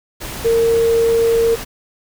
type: tone in noise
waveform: sine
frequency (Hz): 459.8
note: A#4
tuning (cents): -24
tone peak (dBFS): -11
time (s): 0.44-1.56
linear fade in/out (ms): 20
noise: pink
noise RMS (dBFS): -28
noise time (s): 0.2-1.65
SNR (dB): +14
effects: none